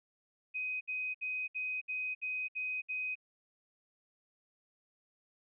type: tone bursts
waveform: sine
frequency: 2511 Hz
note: D#7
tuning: 15 cents sharp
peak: -34 dBFS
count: 8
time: 0.54-3.155 s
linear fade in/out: 20 ms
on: 270 ms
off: 65 ms
effects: none